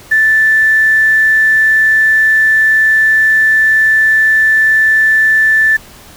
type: tone with quantisation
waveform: sine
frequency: 1759 Hz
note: A6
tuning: 1 cent flat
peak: -6 dBFS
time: 0.11-5.77 s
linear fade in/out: 10 ms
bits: 5
effects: pink hiss -37 dBFS RMS until 6.16 s